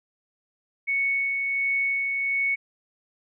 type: tone with tremolo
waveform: sine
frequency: 2217 Hz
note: C#7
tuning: in tune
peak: -21 dBFS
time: 0.87-2.56 s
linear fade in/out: 20 ms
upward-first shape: sine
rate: 1.4 Hz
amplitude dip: 30%
effects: none